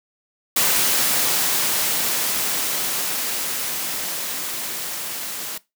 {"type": "noise with level ramp", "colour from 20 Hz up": "white", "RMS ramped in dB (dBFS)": [-18, -30], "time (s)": [0.56, 5.58], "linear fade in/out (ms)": 5, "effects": ["noise-tail reverb RT60 0.2 s tail -19 dB re dry", "high-pass 150 Hz 12 dB/octave"]}